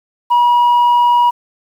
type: tone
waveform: sine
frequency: 964 Hz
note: B5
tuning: 42 cents flat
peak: -5 dBFS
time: 0.3-1.31 s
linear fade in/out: 20 ms
effects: tanh soft clip ceiling -7 dBFS + 7-bit